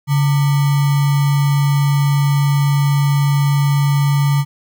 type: tone with sample-and-hold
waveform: sine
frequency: 141.8 Hz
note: C#3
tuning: 40 cents sharp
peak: -11 dBFS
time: 0.07-4.45 s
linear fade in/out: 50 ms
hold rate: 1050 Hz
effects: none